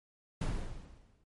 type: noise with exponential decay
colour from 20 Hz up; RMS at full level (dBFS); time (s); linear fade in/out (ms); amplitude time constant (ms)
brown; -29; 0.41-1.24; 5; 180
effects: MP3 48 kbps